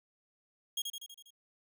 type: tone with echo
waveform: sawtooth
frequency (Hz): 3268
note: G#7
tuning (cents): -29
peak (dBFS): -29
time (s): 0.77-0.82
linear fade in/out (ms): 5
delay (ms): 81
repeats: 6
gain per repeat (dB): -4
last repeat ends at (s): 1.306
effects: none